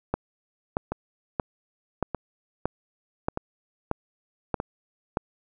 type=two click trains; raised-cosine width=1 ms; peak=-14 / -10 dBFS; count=4 / 9; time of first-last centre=0.92-4.601 / 0.14-5.171 s; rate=0.815 / 1.59 Hz; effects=none